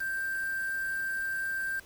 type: tone with quantisation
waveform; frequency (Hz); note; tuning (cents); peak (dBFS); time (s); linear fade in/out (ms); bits
sine; 1574; G6; +7; -30; 0-1.8; 10; 7
effects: pink hiss -55 dBFS RMS until 1.85 s